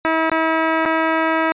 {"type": "tone with dropouts", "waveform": "10% pulse", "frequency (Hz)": 322.1, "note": "E4", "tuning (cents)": -40, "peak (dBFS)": -7, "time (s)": [0.05, 1.52], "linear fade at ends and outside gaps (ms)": 0, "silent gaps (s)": [[0.297, 0.317], [0.852, 0.86]], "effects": ["resampled to 8000 Hz"]}